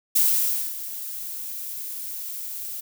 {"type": "noise with ADSR envelope", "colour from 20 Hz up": "violet", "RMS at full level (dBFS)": -18, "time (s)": [0.15, 2.81], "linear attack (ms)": 11, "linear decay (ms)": 570, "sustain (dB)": -15, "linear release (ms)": 13, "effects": []}